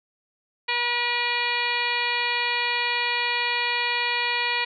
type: harmonic tone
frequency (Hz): 481.9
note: B4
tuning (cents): -43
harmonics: 1 / 2 / 3 / 4 / 5 / 6 / 7 / 8 / 9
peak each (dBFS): -37 / -29 / -37 / -28 / -27 / -32 / -36 / -35 / -33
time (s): 0.68-4.65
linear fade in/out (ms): 10
effects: none